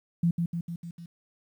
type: tone with echo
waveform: sine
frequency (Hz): 170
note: F3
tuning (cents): -46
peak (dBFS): -20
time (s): 0.23-0.31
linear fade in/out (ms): 5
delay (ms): 150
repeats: 5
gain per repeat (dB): -4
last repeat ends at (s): 1.06
effects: 10-bit